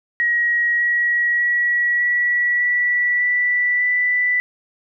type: tone with pitch steps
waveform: sine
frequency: 1900 / 1913.2 / 1926.5 / 1939.9 / 1953.4 / 1967 / 1980.7 Hz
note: A#6 / A#6 / B6 / B6 / B6 / B6 / B6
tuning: +33 / +44 / -44 / -32 / -20 / -7 / +5 cents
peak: -15 dBFS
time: 0.2-4.4 s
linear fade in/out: 0 ms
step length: 600 ms
effects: none

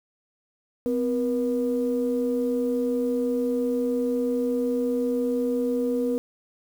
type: tone pair together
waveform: sine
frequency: 254.3 / 480 Hz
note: C4 / B4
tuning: -49 / -49 cents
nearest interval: major seventh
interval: 1100 cents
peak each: -24 dBFS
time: 0.86-6.18 s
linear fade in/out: 0 ms
effects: tanh soft clip ceiling -15 dBFS + 8-bit

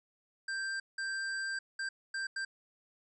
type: tone bursts at uneven times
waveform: square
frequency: 1576 Hz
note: G6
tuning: 9 cents sharp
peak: -35 dBFS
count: 5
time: 0.48-0.8 / 0.98-1.59 / 1.79-1.89 / 2.14-2.27 / 2.36-2.45 s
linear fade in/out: 5 ms
effects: resampled to 22050 Hz

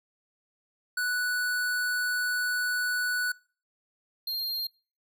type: tone pair in turn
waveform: square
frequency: 1480 / 4204 Hz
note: F#6 / C8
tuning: 0 / +7 cents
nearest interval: octave + tritone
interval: 1807 cents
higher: second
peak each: -27 / -30 dBFS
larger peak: first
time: 0.97-3.32 / 4.27-4.67 s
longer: first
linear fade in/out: 5 ms
effects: noise-tail reverb RT60 0.4 s tail -24 dB re dry

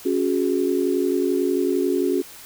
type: chord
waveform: sine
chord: C# suspended fourth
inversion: none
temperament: equal with one note detuned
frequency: 277.2 / 364.1 / 415.3 Hz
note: C#4 / F#4 / G#4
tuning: 0 / -28 / 0 cents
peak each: -23 / -21 / -25 dBFS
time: 0.05-2.22 s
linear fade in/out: 10 ms
effects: white hiss -42 dBFS RMS until 2.45 s

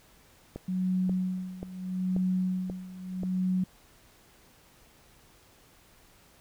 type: click train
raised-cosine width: 2 ms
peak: -23 dBFS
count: 6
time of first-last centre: 0.56-3.234 s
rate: 1.87 Hz
type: tone with tremolo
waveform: sine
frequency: 184.7 Hz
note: F#3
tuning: 3 cents flat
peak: -24 dBFS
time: 0.68-3.64 s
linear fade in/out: 5 ms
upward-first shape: sine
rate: 0.78 Hz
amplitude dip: 85%
effects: pink hiss -59 dBFS RMS until 6.4 s

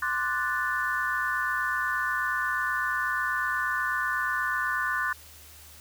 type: chord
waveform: sine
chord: D dominant seventh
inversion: third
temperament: equal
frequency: 1046.5 / 1174.7 / 1480 / 1760 Hz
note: C6 / D6 / F#6 / A6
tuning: 0 / 0 / 0 / 0 cents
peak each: -33 / -33 / -29 / -30 dBFS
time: 0.02-5.13 s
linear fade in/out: 5 ms
effects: added 76 Hz sine -53 dBFS peak until 5.8 s + white hiss -50 dBFS RMS until 5.8 s

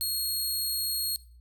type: tone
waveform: 15% pulse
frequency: 4291 Hz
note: C8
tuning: 43 cents sharp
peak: -21 dBFS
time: 0.01-1.16 s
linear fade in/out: 0 ms
effects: noise-tail reverb RT60 0.4 s tail -18 dB re dry + added 60 Hz sine -50 dBFS peak until 1.4 s

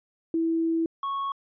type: tone pair in turn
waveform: sine / triangle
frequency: 328.3 / 1104.3 Hz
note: E4 / C#6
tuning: -7 / -7 cents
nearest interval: octave + major sixth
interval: 2100 cents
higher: second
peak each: -22 / -25 dBFS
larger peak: first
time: 0.34-0.86 / 1.03-1.32 s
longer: first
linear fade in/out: 2 ms
effects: resampled to 11025 Hz

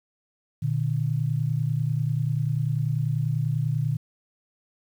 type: tone pair together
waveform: sine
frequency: 119.7 / 149.9 Hz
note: A#2 / D3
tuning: +46 / +36 cents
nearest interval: major third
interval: 390 cents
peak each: -25 dBFS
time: 0.62-3.97 s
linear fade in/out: 10 ms
effects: 9-bit

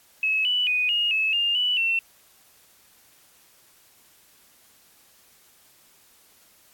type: tone with pitch steps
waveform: sine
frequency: 2578 / 2967 / 2486 / 2859 / 2594 / 2812 / 2963 / 2702 Hz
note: E7 / F#7 / D#7 / F7 / E7 / F7 / F#7 / E7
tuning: -39 / +4 / -2 / +40 / -28 / +11 / +2 / +42 cents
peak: -20 dBFS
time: 0.23-1.99 s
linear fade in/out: 2 ms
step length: 220 ms
effects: white hiss -57 dBFS RMS until 6.73 s + AAC 64 kbps

